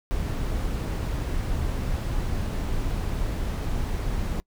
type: noise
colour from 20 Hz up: brown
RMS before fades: -27 dBFS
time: 0.11-4.4 s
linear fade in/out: 0 ms
effects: noise-tail reverb RT60 0.1 s tail -25 dB re dry